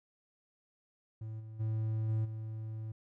triangle tone with level steps, 110 Hz, A2, in tune, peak -37 / -42 / -29 / -27 / -36 dBFS, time 1.21-2.92 s, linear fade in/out 5 ms, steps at 1.39 / 1.59 / 2.08 / 2.24 s, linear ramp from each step 20 ms, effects none

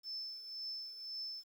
sine tone with tremolo, 5274 Hz, E8, in tune, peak -39 dBFS, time 0.03-1.44 s, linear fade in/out 50 ms, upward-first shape triangle, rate 1.9 Hz, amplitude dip 65%, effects 11-bit

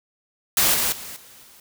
white noise with level steps, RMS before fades -18 / -22 / -36 / -47 / -49 dBFS, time 0.57-1.6 s, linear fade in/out 2 ms, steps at 0.74 / 0.92 / 1.16 / 1.43 s, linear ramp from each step 5 ms, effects none

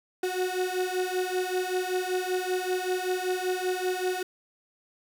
35% pulse beating tone pair, 364.9 / 370.1 Hz, F#4 / F#4, -24 / 0 cents, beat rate 5.2 Hz, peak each -28 dBFS, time 0.23-4.23 s, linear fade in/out 5 ms, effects none

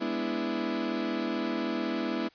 35% pulse chord, E dominant seventh, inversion first, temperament equal, 207.7 / 246.9 / 293.7 / 329.6 Hz, G#3 / B3 / D4 / E4, 0 / 0 / 0 / 0 cents, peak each -35 / -32 / -35 / -31 dBFS, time 0-2.29 s, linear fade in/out 20 ms, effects white hiss -61 dBFS RMS until 2.34 s + resampled to 11025 Hz

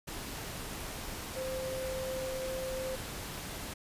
sine tone in noise, 522 Hz, C5, 4 cents flat, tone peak -35 dBFS, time 1.36-2.96 s, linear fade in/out 10 ms, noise pink, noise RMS -41 dBFS, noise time 0.07-3.74 s, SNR +3 dB, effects resampled to 32000 Hz

